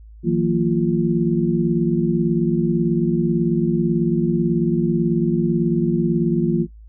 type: tone cluster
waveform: sine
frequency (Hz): 160.5 / 178.7 / 228.6 / 347.3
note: E3 / F3 / A#3 / F4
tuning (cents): -46 / +40 / -34 / -10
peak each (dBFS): -21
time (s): 0.23-6.67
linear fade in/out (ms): 50
effects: noise-tail reverb RT60 0.1 s tail -18 dB re dry + added 54 Hz sine -39 dBFS peak until 6.88 s